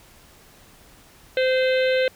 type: harmonic tone with a mistuned harmonic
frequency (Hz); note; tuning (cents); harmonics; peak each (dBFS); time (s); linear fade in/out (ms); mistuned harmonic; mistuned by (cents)
517; C5; -21; 1 / 3 / 4 / 5 / 6 / 7 / 8; -18 / -28 / -30 / -32 / -34 / -35 / -36; 1.37-2.08; 2; 8; -32
effects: pink hiss -51 dBFS RMS until 2.15 s